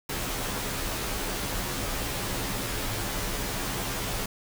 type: noise with comb filter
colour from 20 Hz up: pink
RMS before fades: -31 dBFS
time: 0.09-4.26 s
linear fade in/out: 5 ms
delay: 13 ms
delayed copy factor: -0.85
effects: none